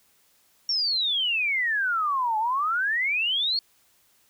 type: exponential two-way sweep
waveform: sine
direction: down then up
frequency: 5588 to 846 to 4446 Hz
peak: -22 dBFS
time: 0.69-3.59 s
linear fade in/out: 2 ms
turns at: 2.38 s
effects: white hiss -63 dBFS RMS until 4.29 s